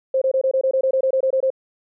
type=tone bursts; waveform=sine; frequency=528 Hz; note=C5; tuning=16 cents sharp; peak=-15 dBFS; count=14; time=0.14-1.503 s; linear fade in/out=5 ms; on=76 ms; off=23 ms; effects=none